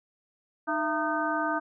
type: harmonic tone with a mistuned harmonic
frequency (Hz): 307.1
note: D#4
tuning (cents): -23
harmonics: 1 / 2 / 3 / 4 / 5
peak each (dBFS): -32 / -32 / -32 / -32 / -32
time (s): 0.67-1.6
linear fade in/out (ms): 20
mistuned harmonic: 2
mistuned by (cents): +150
effects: none